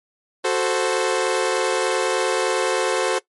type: chord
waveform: sawtooth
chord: F# diminished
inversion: none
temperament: equal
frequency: 370 / 440 / 523.3 Hz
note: F#4 / A4 / C5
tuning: 0 / 0 / 0 cents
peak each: -19 dBFS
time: 0.44-3.19 s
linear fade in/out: 10 ms
effects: noise-tail reverb RT60 0.1 s tail -19 dB re dry + MP3 48 kbps